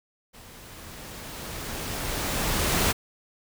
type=noise with level ramp; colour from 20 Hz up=pink; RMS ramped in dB=-48 to -22 dBFS; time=0.33-2.93 s; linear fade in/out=20 ms; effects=none